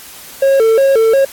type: tone with vibrato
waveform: triangle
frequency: 493.9 Hz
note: B4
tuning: in tune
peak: -5 dBFS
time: 0.42-1.25 s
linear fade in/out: 5 ms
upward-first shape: square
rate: 2.8 Hz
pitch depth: 170 cents each way
effects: white hiss -34 dBFS RMS until 1.32 s + AAC 64 kbps